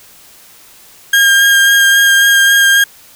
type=tone with vibrato; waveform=35% pulse; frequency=1613 Hz; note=G6; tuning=49 cents sharp; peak=-4 dBFS; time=1.13-2.84 s; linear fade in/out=5 ms; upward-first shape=sine; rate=3.7 Hz; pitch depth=12 cents each way; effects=white hiss -41 dBFS RMS until 3.15 s